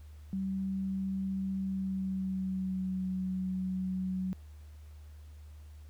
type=tone with pitch glide; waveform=sine; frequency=191.9 to 186.33 Hz; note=G3 to F#3; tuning=-37 to +12 cents; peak=-31 dBFS; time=0.33-4.33 s; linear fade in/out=0 ms; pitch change=-51 cents; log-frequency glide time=1.59-3.05 s; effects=added 75 Hz sine -47 dBFS peak until 5.89 s + pink hiss -66 dBFS RMS until 5.89 s